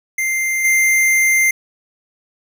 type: tone with level steps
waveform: square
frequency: 2093 Hz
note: C7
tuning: in tune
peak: -17 / -12 dBFS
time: 0.18-1.51 s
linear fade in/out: 5 ms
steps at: 0.64 s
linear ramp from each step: 10 ms
effects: none